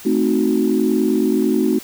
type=chord; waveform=sine; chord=A diminished seventh; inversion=none; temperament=equal; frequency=220 / 261.6 / 311.1 / 370 Hz; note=A3 / C4 / Eb4 / Gb4; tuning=0 / 0 / 0 / 0 cents; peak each=-19 dBFS; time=0.05-1.79 s; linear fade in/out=10 ms; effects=tanh soft clip ceiling -5 dBFS + white hiss -38 dBFS RMS until 1.83 s